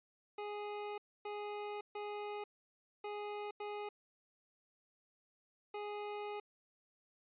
25% pulse tone bursts at uneven times, 414.8 Hz, G#4, 2 cents flat, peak -37 dBFS, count 6, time 0.38-0.98 / 1.25-1.81 / 1.95-2.44 / 3.04-3.51 / 3.6-3.89 / 5.74-6.4 s, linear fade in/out 5 ms, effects resampled to 8000 Hz

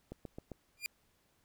click train, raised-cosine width 2 ms, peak -30 dBFS, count 4, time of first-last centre 0.12-0.517 s, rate 7.55 Hz
sawtooth tone with exponential growth, 2400 Hz, D7, 37 cents sharp, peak -28 dBFS, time 0.77-0.86 s, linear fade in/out 0 ms, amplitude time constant 18 ms
effects pink hiss -73 dBFS RMS until 1.44 s

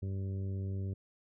harmonic tone, 96.7 Hz, G2, 23 cents flat, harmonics 1 / 2 / 3 / 4 / 5 / 6, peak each -34 / -44 / -51 / -49 / -58 / -60 dBFS, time 0.02-0.94 s, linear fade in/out 10 ms, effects none

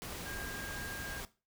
sine tone in noise, 1613 Hz, G6, 49 cents sharp, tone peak -43 dBFS, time 0.26-1.2 s, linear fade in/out 0 ms, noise pink, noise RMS -43 dBFS, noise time 0.02-1.25 s, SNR -3 dB, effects noise-tail reverb RT60 0.3 s tail -17 dB re dry

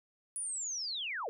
sine linear sweep, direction down, 9960 to 392 Hz, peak -35 dBFS, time 0.36-1.29 s, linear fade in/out 0 ms, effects none

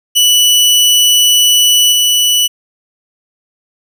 sawtooth tone with level steps, 2960 Hz, F#7, in tune, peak -3 / -5 dBFS, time 0.15-2.48 s, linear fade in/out 20 ms, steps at 1.92 s, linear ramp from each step 2 ms, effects none

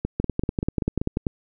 two click trains, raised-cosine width 3 ms, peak -9 / -11 dBFS, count 12 / 6, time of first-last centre 0.2-1.268 / 0.05-1.015 s, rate 10.3 / 5.18 Hz, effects none

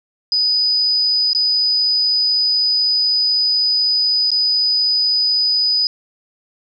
sine tone with dropouts, 4978 Hz, D#8, in tune, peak -13 dBFS, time 0.32-5.87 s, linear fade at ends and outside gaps 1 ms, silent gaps 1.332-1.349 / 4.305-4.316 s, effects 9-bit

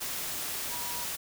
sine tone in noise, 965 Hz, B5, 40 cents flat, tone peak -41 dBFS, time 0.7-1.05 s, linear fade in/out 20 ms, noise white, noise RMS -35 dBFS, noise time 0-1.17 s, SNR -9 dB, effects none

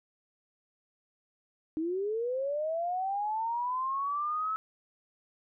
sine linear sweep, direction up, 307 to 1306 Hz, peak -29 dBFS, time 1.77-4.56 s, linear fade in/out 0 ms, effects none

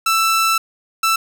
sawtooth tone bursts at uneven times, 1327 Hz, E6, 11 cents sharp, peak -10 dBFS, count 2, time 0.06-0.58 / 1.03-1.16 s, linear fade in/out 5 ms, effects none

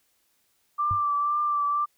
sine tone with vibrato, 1174.7 Hz, D6, in tune, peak -22 dBFS, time 0.78-1.86 s, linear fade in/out 20 ms, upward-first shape triangle, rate 2 Hz, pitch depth 30 cents each way
sine tone with exponential decay, 97 Hz, G2, 18 cents flat, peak -24 dBFS, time 0.91-1.04 s, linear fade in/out 0 ms, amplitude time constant 27 ms
effects white hiss -69 dBFS RMS until 1.97 s

